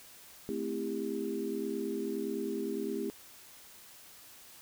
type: chord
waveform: sine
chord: A minor seventh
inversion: none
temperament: equal with one note detuned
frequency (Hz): 220 / 261.6 / 329.6 / 399.3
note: A3 / C4 / E4 / G4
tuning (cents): 0 / 0 / 0 / +32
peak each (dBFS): -39 / -39 / -39 / -36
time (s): 0.49-3.1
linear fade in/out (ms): 0
effects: white hiss -54 dBFS RMS until 4.61 s